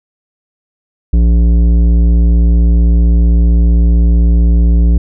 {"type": "tone with tanh clipping", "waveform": "sine", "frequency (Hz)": 57.8, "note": "A#1", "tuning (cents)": -14, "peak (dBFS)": -7, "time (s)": [1.13, 4.98], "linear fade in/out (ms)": 5, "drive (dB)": 12, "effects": []}